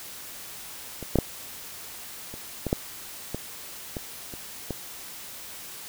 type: clicks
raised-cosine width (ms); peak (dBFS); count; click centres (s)
2; -22 / -7 / -6 / -25 / -14 / -8 / -16 / -18 / -26 / -16; 10; 1.027 / 1.157 / 1.187 / 2.34 / 2.667 / 2.729 / 3.346 / 3.968 / 4.338 / 4.707
effects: white hiss -41 dBFS RMS until 5.88 s